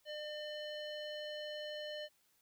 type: tone with low-pass filter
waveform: square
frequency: 602 Hz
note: D5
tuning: 43 cents sharp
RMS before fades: -44 dBFS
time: 0.05-2.09 s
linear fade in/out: 50 ms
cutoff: 3600 Hz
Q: 5.4
effects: white hiss -74 dBFS RMS until 2.41 s